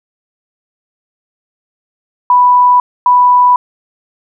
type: tone pair in turn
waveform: sine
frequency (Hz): 987.8 / 987.8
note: B5 / B5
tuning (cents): 0 / 0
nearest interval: unison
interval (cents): 0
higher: neither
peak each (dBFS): -4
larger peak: neither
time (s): 2.3-2.8 / 3.06-3.56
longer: neither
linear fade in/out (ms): 2
effects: none